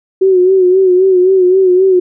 sine tone with vibrato, 372 Hz, F#4, 9 cents sharp, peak -5 dBFS, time 0.21-2 s, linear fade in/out 10 ms, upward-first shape sine, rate 3.8 Hz, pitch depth 59 cents each way, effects none

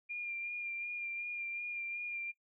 sine tone with vibrato, 2400 Hz, D7, 37 cents sharp, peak -37 dBFS, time 0.09-2.32 s, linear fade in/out 20 ms, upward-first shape sine, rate 2.7 Hz, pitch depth 22 cents each way, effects noise-tail reverb RT60 0.1 s tail -17 dB re dry

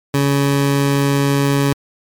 20% pulse tone, 140.3 Hz, C#3, 21 cents sharp, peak -8 dBFS, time 0.14-1.73 s, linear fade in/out 2 ms, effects MP3 96 kbps

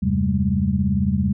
sine tone cluster, 81.2 / 96.3 / 132.7 / 194.7 / 212.5 Hz, E2 / G2 / C3 / G3 / G#3, -26 / -30 / +25 / -12 / +40 cents, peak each -24 / -28 / -25 / -20 / -25 dBFS, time 0.02-1.33 s, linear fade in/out 10 ms, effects none

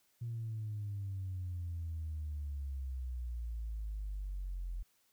sine exponential sweep, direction down, 118.7 to 42.62 Hz, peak -36 dBFS, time 0.21-4.83 s, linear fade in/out 10 ms, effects tanh soft clip ceiling -33 dBFS + white hiss -73 dBFS RMS until 5.12 s

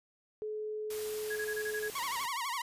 sine tone, 428 Hz, A4, 48 cents flat, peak -35 dBFS, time 0.42-1.9 s, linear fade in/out 0 ms
white noise, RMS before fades -44 dBFS, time 0.9-2.26 s, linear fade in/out 5 ms
sine tone bursts, 1661.2 Hz, G#6, in tune, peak -35 dBFS, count 7, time 1.3-1.885 s, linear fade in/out 10 ms, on 63 ms, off 24 ms
sawtooth tone with vibrato, 1024 Hz, C6, 38 cents flat, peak -30 dBFS, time 1.95-2.62 s, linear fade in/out 5 ms, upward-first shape sine, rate 12 Hz, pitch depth 180 cents each way
effects resampled to 32000 Hz

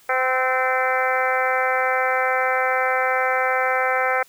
harmonic tone with a mistuned harmonic, 257.6 Hz, C4, 27 cents flat, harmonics 2 / 3 / 4 / 5 / 6 / 7 / 8 / 9, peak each -24 / -24 / -30 / -25 / -26 / -29 / -27 / -31 dBFS, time 0.09-4.23 s, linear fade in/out 5 ms, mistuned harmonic 5, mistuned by +27 cents, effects white hiss -53 dBFS RMS until 4.28 s

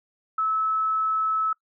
sine tone, 1300 Hz, E6, 24 cents flat, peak -21 dBFS, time 0.38-1.53 s, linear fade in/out 5 ms, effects noise-tail reverb RT60 0.1 s tail -23 dB re dry

